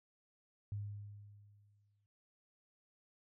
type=tone with exponential decay; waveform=sine; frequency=102.6 Hz; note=G#2; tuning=21 cents flat; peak=-37 dBFS; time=0.72-2.06 s; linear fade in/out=0 ms; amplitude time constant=290 ms; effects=none